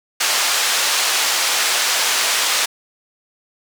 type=band-pass noise; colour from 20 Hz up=white; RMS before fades=-18 dBFS; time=0.2-2.66 s; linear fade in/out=10 ms; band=660 to 6500 Hz; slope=12 dB/octave; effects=none